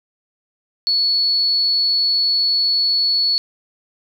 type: tone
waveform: sine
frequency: 4408 Hz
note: C#8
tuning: 11 cents flat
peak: -14 dBFS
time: 0.87-3.38 s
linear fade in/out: 0 ms
effects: 8-bit